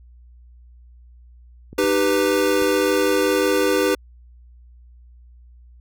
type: clicks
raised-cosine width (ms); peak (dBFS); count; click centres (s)
3; -24; 3; 1.73 / 1.841 / 2.621
type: chord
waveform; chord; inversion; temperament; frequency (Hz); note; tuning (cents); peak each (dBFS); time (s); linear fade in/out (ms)
square; Eb augmented; none; equal with one note detuned; 306.7 / 392 / 493.9; Eb4 / G4 / B4; -25 / 0 / 0; -23 / -21 / -21; 1.78-3.95; 5
effects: added 60 Hz sine -44 dBFS peak until 5.8 s